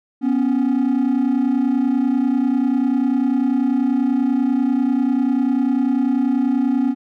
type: tone pair together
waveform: triangle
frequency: 246.9 / 277.1 Hz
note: B3 / C#4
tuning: 0 / -1 cents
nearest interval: major second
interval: 199 cents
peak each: -15 dBFS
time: 0.21-6.95 s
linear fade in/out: 50 ms
effects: tanh soft clip ceiling -9 dBFS